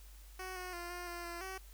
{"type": "tone with pitch steps", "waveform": "10% pulse", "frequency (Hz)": [372.5, 364.3, 347.5, 353.6, 347.1, 343.3, 379.5], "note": ["F#4", "F#4", "F4", "F4", "F4", "F4", "F#4"], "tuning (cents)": [12, -27, -9, 22, -11, -30, 44], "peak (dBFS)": -34, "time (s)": [0.39, 1.58], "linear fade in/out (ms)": 5, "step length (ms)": 170, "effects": ["added 49 Hz sine -52 dBFS peak until 1.73 s", "white hiss -62 dBFS RMS until 1.73 s"]}